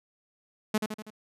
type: tone with echo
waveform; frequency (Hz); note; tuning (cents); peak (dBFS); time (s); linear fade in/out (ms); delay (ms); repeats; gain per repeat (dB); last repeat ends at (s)
sawtooth; 214.6; A3; -43; -19; 0.74-0.78; 5; 81; 4; -5; 1.104
effects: resampled to 32000 Hz